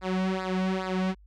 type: tone with flanger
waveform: sawtooth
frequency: 187.3 Hz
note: F#3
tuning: 21 cents sharp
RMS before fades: -28 dBFS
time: 0.01-1.15 s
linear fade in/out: 50 ms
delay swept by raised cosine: 0.32 to 2.42 ms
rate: 2.4 Hz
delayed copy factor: -0.9
effects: added 50 Hz sine -51 dBFS peak until 1.26 s + low-pass 4000 Hz 12 dB/octave